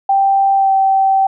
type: tone with pitch glide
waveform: sine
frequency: 784 to 774.1 Hz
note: G5 to G5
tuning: 0 to -22 cents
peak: -9 dBFS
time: 0.09-1.27 s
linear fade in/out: 5 ms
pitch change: -22 cents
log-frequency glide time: 0.55-0.72 s
effects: none